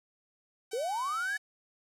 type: tone with vibrato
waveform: 5% pulse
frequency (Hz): 757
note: F#5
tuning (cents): +39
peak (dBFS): -31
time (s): 0.71-1.38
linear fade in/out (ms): 10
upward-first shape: sine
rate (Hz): 12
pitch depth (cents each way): 19
type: linear sweep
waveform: sine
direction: up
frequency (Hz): 422.5 to 1733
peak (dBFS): -30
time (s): 0.73-1.37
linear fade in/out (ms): 5
effects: none